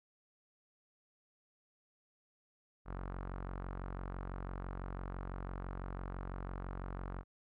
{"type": "tone with low-pass filter", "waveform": "sawtooth", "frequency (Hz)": 45.99, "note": "F#1", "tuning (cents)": -10, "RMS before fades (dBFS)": -43, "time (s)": [2.85, 7.24], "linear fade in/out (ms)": 50, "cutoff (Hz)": 1300, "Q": 2.2, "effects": []}